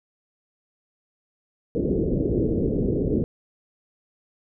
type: low-pass noise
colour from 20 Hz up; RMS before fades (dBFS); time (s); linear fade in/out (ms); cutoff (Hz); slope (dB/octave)
white; -23; 1.75-3.24; 0; 470; 48
effects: none